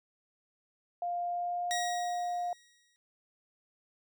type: tone with pitch glide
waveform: sine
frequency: 701 to 707.9 Hz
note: F5 to F5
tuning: +6 to +23 cents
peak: -31 dBFS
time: 1.02-2.53 s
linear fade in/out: 2 ms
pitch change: +17 cents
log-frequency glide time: 1.22-1.74 s
type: tone with exponential decay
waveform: 15% pulse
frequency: 1900 Hz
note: A#6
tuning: 33 cents sharp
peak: -25 dBFS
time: 1.71-2.96 s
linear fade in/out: 0 ms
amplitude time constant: 270 ms
effects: none